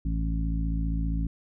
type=harmonic tone; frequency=55.1 Hz; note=A1; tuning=3 cents sharp; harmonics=1 / 2 / 3 / 4 / 5; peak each=-26 / -38 / -32 / -41 / -36 dBFS; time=0.05-1.27 s; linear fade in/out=5 ms; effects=none